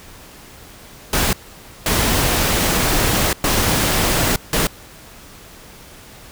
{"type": "noise bursts at uneven times", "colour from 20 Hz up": "pink", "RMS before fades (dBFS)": -17, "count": 4, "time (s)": [[1.13, 1.33], [1.86, 3.33], [3.44, 4.36], [4.53, 4.67]], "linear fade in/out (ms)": 2, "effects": ["pink hiss -41 dBFS RMS until 6.31 s"]}